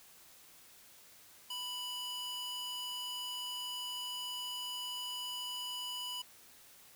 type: tone with high-pass filter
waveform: square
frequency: 987.8 Hz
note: B5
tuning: in tune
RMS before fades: -41 dBFS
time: 1.5-6.22 s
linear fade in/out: 5 ms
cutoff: 2200 Hz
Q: 3.7
effects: white hiss -59 dBFS RMS until 6.95 s